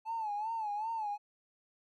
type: tone with vibrato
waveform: triangle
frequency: 866 Hz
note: A5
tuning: 28 cents flat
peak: -30 dBFS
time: 0.05-1.18 s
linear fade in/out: 50 ms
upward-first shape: sine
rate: 2.6 Hz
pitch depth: 100 cents each way
effects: tanh soft clip ceiling -31 dBFS